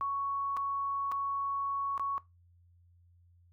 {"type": "tone with dropouts", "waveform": "sine", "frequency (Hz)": 1112, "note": "C#6", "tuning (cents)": 5, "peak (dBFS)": -30, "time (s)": [0.01, 2.18], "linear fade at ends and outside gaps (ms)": 0, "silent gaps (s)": [[0.567, 0.571], [1.116, 1.12], [1.978, 1.996]], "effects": ["noise-tail reverb RT60 0.2 s tail -19 dB re dry", "added 87 Hz sine -60 dBFS peak until 3.52 s"]}